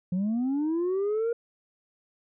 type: linear sweep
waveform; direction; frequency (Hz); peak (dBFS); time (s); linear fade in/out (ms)
sine; up; 174.61 to 474.9; -22; 0.12-1.33; 5
effects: tanh soft clip ceiling -23 dBFS